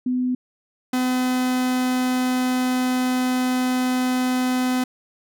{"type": "tone pair in turn", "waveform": ["sine", "45% pulse"], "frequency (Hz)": [251.5, 253.4], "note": ["B3", "B3"], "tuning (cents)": [32, 45], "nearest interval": "unison", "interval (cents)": 13, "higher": "second", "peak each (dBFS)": [-19, -19], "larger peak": "neither", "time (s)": [[0.06, 0.35], [0.93, 4.84]], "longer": "second", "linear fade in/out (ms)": 5, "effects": []}